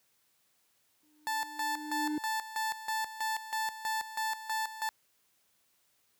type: tone with exponential growth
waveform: triangle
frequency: 302.4 Hz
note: D#4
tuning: 49 cents flat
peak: -27 dBFS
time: 1.03-2.18 s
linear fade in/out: 2 ms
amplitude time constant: 250 ms
type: tone with tremolo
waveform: 30% pulse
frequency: 880 Hz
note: A5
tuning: in tune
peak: -28 dBFS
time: 1.27-4.89 s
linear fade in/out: 0 ms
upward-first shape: square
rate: 3.1 Hz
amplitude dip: 75%
effects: white hiss -72 dBFS RMS until 6.19 s + high-pass 60 Hz 12 dB/octave